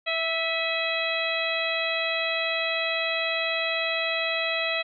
harmonic tone with a mistuned harmonic, 657 Hz, E5, 6 cents flat, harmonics 1 / 2 / 3 / 4 / 5 / 6, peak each -30 / -35 / -31 / -29 / -33 / -33 dBFS, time 0.06-4.83 s, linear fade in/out 20 ms, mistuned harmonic 4, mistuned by -53 cents, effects none

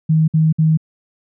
sine tone bursts, 158.1 Hz, D#3, 28 cents sharp, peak -10 dBFS, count 3, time 0.09-0.774 s, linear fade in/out 10 ms, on 190 ms, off 57 ms, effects none

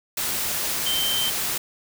sine tone in noise, 3117 Hz, G7, 11 cents flat, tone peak -23 dBFS, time 0.86-1.3 s, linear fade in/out 5 ms, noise white, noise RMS -26 dBFS, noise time 0.17-1.58 s, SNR 0 dB, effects none

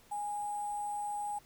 sine tone with sample-and-hold, 826 Hz, G#5, 10 cents flat, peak -34 dBFS, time 0.11-1.39 s, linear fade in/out 10 ms, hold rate 8820 Hz, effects pink hiss -62 dBFS RMS until 1.45 s

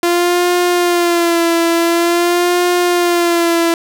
sawtooth tone with vibrato, 344.9 Hz, F4, 22 cents flat, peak -7 dBFS, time 0.03-3.74 s, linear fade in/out 2 ms, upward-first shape sine, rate 0.47 Hz, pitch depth 48 cents each way, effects none

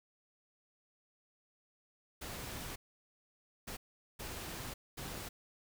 pink noise bursts at uneven times, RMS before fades -44 dBFS, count 4, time 2.21-2.76 / 3.67-3.77 / 4.19-4.74 / 4.97-5.29 s, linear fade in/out 10 ms, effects none

